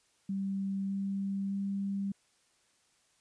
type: tone with pitch steps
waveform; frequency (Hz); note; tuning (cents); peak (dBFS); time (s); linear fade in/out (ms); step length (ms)
sine; 195.1 / 196.34 / 197.6; G3 / G3 / G3; -8 / +3 / +14; -31; 0.29-2.12; 5; 610
effects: white hiss -70 dBFS RMS until 3.2 s + resampled to 22050 Hz